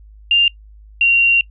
sine tone pair in turn, 2794 / 2759 Hz, F7 / F7, 0 / -22 cents, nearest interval unison, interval 22 cents, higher first, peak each -9 dBFS, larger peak neither, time 0.31-0.48 / 1.01-1.41 s, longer second, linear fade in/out 2 ms, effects noise-tail reverb RT60 0.1 s tail -23 dB re dry + added 52 Hz sine -39 dBFS peak until 1.5 s

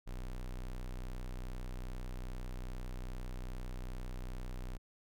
square tone, 31.23 Hz, B0, 20 cents sharp, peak -40 dBFS, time 0.06-4.78 s, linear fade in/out 20 ms, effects none

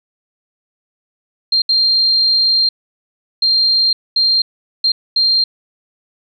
sine tone bursts at uneven times, 4186 Hz, C8, in tune, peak -10 dBFS, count 6, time 1.52-1.62 / 1.69-2.69 / 3.42-3.93 / 4.16-4.42 / 4.84-4.92 / 5.16-5.44 s, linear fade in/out 5 ms, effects none

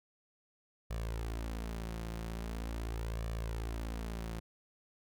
sawtooth tone with flanger, 56.1 Hz, A1, 34 cents sharp, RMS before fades -39 dBFS, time 0.9-4.4 s, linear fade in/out 10 ms, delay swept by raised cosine 1.7 to 5.7 ms, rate 0.42 Hz, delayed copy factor +0.55, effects none

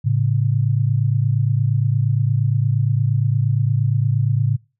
sine tone pair together, 110 / 138.59 Hz, A2 / C#3, 0 / 0 cents, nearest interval major third, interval 400 cents, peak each -17 / -18 dBFS, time 0.04-4.57 s, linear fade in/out 20 ms, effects noise-tail reverb RT60 0.3 s tail -25 dB re dry

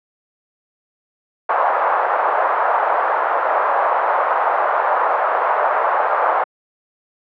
pink band-pass noise, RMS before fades -17 dBFS, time 1.49-6.44 s, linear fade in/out 5 ms, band 610 to 1300 Hz, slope 24 dB/octave, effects high-pass 400 Hz 12 dB/octave

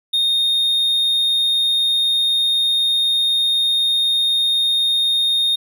triangle tone, 3688 Hz, A#7, 19 cents flat, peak -13 dBFS, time 0.13-5.56 s, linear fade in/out 10 ms, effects none

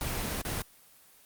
pink noise with dropouts, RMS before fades -33 dBFS, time 0.01-0.62 s, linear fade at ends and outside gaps 1 ms, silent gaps 0.415-0.45 s, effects white hiss -58 dBFS RMS until 1.25 s + Opus 24 kbps

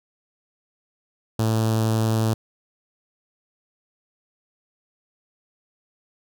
sawtooth tone with notch filter, 111.1 Hz, A2, 17 cents sharp, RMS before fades -21 dBFS, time 1.39-2.34 s, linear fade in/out 5 ms, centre 2100 Hz, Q 1, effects none

